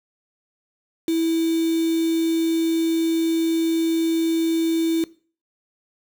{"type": "tone with quantisation", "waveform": "sine", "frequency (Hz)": 328, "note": "E4", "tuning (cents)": -9, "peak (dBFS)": -18, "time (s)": [1.08, 5.04], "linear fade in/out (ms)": 2, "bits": 5, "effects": ["noise-tail reverb RT60 0.4 s tail -20 dB re dry"]}